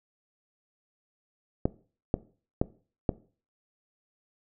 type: clicks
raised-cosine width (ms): 2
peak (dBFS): -10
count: 4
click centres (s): 1.655 / 2.141 / 2.615 / 3.092
effects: noise-tail reverb RT60 0.4 s tail -19 dB re dry